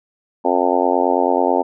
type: harmonic tone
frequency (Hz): 89.2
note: F2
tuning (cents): +37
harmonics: 3 / 4 / 5 / 6 / 7 / 8 / 9 / 10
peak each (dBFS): -22 / -22 / -22 / -22 / -22 / -22 / -22 / -22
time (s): 0.44-1.63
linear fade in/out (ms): 20
effects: none